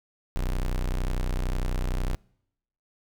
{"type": "tone", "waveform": "40% pulse", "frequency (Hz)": 31.03, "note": "B0", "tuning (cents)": 9, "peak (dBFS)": -24, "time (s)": [0.36, 2.15], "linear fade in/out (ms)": 0, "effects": ["noise-tail reverb RT60 0.8 s tail -26 dB re dry"]}